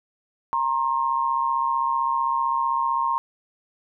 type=tone pair together; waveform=sine; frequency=932.3 / 1067.9 Hz; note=A#5 / C6; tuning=0 / +35 cents; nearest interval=major second; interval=235 cents; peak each=-23 dBFS; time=0.53-3.18 s; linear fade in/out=0 ms; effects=none